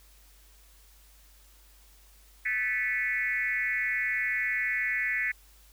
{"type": "tone with frequency modulation", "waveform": "sine", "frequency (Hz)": 1975.5, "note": "B6", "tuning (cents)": 0, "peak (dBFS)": -26, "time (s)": [2.45, 5.32], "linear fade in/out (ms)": 10, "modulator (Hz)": 226, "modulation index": 1.3, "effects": ["added 50 Hz sine -56 dBFS peak until 5.72 s", "white hiss -60 dBFS RMS until 5.72 s"]}